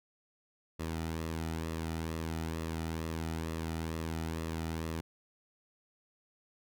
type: tone with flanger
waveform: sawtooth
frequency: 81.1 Hz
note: E2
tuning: 28 cents flat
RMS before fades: -37 dBFS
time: 0.79-5.01 s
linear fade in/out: 10 ms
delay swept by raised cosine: 1.3 to 1.87 ms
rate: 2.2 Hz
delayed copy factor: -0.5
effects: none